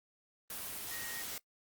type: tone in noise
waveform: sine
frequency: 1877 Hz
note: A#6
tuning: 11 cents sharp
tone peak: -46 dBFS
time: 0.91-1.22 s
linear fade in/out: 2 ms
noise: white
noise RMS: -42 dBFS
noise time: 0.5-1.38 s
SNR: -7 dB
effects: noise-tail reverb RT60 0.1 s tail -22 dB re dry + Opus 32 kbps